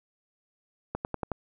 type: accelerating click train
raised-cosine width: 1 ms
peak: -16 dBFS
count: 5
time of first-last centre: 0.95-1.317 s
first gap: 99 ms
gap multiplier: 0.95
effects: none